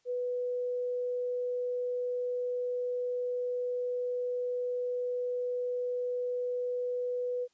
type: tone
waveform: sine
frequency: 493.9 Hz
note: B4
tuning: in tune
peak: -30 dBFS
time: 0.05-7.48 s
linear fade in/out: 50 ms
effects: white hiss -73 dBFS RMS until 7.53 s + resampled to 16000 Hz